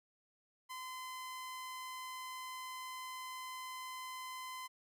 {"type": "tone", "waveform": "sawtooth", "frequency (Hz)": 1026, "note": "C6", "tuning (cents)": -34, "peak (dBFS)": -40, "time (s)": [0.69, 4.68], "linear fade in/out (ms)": 20, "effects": []}